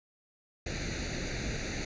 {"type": "noise with comb filter", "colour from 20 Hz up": "pink", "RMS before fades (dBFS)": -35, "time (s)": [0.66, 1.85], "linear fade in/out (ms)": 5, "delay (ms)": 0.47, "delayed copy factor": 0.8, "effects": ["resampled to 16000 Hz"]}